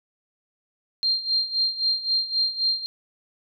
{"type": "tone with tremolo", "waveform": "sine", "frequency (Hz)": 4186, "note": "C8", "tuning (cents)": 0, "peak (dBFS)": -18, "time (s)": [1.03, 2.86], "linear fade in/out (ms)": 0, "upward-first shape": "sine", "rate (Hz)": 3.8, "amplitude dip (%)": 80, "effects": []}